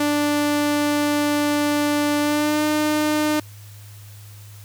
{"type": "tone with pitch glide", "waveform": "sawtooth", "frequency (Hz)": [293.7, 303], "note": ["D4", "D#4"], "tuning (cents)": [0, -46], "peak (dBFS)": -14, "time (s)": [0, 3.4], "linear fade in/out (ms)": 5, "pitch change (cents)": 54, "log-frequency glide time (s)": [2.2, 2.65], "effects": ["added 103 Hz sine -39 dBFS peak until 4.64 s", "white hiss -48 dBFS RMS until 4.64 s"]}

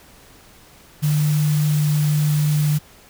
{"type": "tone in noise", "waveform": "sine", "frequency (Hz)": 150.1, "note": "D3", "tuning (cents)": 38, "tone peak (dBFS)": -15, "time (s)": [1.02, 2.79], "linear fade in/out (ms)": 20, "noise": "white", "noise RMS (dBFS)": -32, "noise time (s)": [1.02, 2.79], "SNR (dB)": 14, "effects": ["pink hiss -48 dBFS RMS until 3.09 s"]}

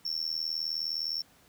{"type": "tone with amplitude modulation", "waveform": "triangle", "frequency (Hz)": 5420, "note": "E8", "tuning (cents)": 47, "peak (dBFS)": -25, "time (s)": [0.05, 1.22], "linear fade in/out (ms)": 5, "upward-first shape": "sine", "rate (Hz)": 79.8, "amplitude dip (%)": 100, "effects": ["pink hiss -61 dBFS RMS until 1.48 s", "high-pass 60 Hz 12 dB/octave"]}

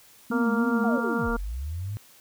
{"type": "tone with vibrato", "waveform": "sine", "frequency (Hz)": 231.6, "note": "A#3", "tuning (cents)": -11, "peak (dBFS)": -24, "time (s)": [0.3, 0.98], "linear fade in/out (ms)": 5, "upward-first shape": "sine", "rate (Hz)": 3.3, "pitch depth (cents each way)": 160}
{"type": "harmonic tone", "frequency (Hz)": 233.1, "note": "A#3", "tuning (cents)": 0, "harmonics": [1, 2, 3, 4, 5, 6], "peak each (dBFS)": [-28, -30, -39, -35, -35, -31], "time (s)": [0.31, 1.37], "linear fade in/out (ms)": 10}
{"type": "linear two-way sweep", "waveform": "sine", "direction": "down then up", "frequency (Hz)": [753, 32.7, 108.6], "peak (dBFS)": -29, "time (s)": [0.84, 1.97], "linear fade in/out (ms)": 0, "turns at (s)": 1.29}
{"effects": ["white hiss -54 dBFS RMS until 2.2 s"]}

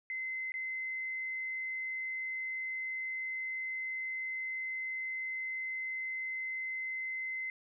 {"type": "tone with dropouts", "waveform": "sine", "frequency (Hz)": 2057, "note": "C7", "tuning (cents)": -30, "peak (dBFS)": -35, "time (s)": [0.1, 7.5], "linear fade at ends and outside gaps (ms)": 1, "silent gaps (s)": [0.52, 0.54], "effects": []}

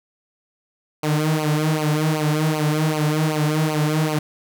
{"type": "tone with flanger", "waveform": "sawtooth", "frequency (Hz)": 153.7, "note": "D#3", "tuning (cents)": -21, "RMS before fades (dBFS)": -20, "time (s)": [1.03, 4.19], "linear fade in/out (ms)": 5, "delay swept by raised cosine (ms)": [0.55, 5.45], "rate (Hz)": 2.6, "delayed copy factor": -0.9, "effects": []}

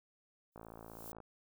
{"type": "noise with exponential growth", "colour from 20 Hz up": "violet", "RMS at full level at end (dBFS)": -47, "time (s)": [0.52, 1.12], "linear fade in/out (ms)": 1, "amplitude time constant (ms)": 130}
{"type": "click train", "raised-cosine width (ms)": 1, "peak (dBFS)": -36, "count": 37, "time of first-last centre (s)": [0.56, 1.203], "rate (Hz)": 56}
{"effects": []}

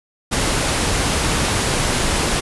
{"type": "low-pass noise", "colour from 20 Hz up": "pink", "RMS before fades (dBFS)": -19, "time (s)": [0.31, 2.41], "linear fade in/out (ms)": 20, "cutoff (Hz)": 11000, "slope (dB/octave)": 96, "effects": []}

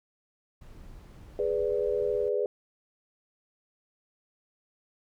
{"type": "noise", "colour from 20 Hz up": "brown", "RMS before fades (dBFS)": -48, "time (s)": [0.61, 2.29], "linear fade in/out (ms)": 5}
{"type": "chord", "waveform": "sine", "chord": "G# diminished", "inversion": "none", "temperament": "equal", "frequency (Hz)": [415.3, 493.9, 587.3], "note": ["G#4", "B4", "D5"], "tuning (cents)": [0, 0, 0], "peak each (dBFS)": [-28, -29, -33], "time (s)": [1.39, 2.46], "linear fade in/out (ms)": 2}
{"effects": []}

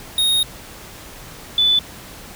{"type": "tone pair in turn", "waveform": ["square", "sine"], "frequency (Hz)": [3729, 3488], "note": ["A#7", "A7"], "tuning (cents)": [0, -16], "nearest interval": "minor second", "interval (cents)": 116, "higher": "first", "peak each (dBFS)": [-15, -12], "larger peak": "second", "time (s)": [[0.18, 0.43], [1.58, 1.79]], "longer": "first", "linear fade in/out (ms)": 2, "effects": ["pink hiss -38 dBFS RMS until 2.35 s"]}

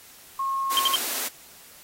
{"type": "tone", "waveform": "sine", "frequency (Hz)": 1082, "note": "C#6", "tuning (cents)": -42, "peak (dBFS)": -24, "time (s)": [0.39, 0.95], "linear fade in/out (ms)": 5}
{"type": "high-pass noise", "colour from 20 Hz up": "white", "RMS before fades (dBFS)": -29, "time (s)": [0.7, 1.29], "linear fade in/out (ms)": 20, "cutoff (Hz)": 230, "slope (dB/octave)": 96}
{"type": "tone bursts", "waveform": "sine", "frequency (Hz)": 3138, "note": "G7", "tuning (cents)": 1, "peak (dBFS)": -18, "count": 3, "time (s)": [0.77, 0.958], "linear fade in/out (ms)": 0, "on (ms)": 22, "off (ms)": 61}
{"effects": ["white hiss -49 dBFS RMS until 1.83 s", "AAC 48 kbps"]}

